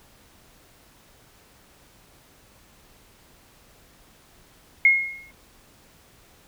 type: tone with exponential decay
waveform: sine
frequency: 2155 Hz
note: C#7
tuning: 49 cents flat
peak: -10 dBFS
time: 4.85-5.31 s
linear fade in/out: 2 ms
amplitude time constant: 100 ms
effects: pink hiss -55 dBFS RMS until 6.47 s